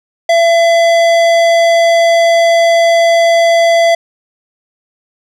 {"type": "tone with tanh clipping", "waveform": "sine", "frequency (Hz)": 673, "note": "E5", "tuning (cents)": 36, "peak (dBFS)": -8, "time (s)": [0.29, 3.95], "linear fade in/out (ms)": 5, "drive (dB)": 17, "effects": []}